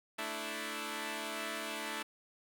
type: chord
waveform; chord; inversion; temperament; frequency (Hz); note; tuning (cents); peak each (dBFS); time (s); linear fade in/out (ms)
5% pulse; A suspended fourth; none; equal; 220 / 293.7 / 329.6; A3 / D4 / E4; 0 / 0 / 0; -31; 0.18-2.03; 10
effects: none